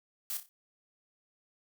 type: noise with echo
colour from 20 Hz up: blue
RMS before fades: -36 dBFS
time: 0.3-0.37 s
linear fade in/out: 0 ms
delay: 30 ms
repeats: 4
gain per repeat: -8 dB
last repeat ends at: 0.49 s
effects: none